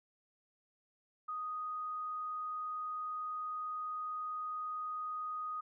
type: tone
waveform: sine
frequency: 1244.5 Hz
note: D#6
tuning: in tune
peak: -37 dBFS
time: 1.28-5.61 s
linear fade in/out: 10 ms
effects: none